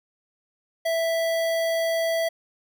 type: tone with notch filter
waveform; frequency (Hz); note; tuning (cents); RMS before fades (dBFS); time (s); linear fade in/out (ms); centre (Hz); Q
square; 659.3; E5; 0; -24; 0.85-2.29; 10; 7700; 1.9
effects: none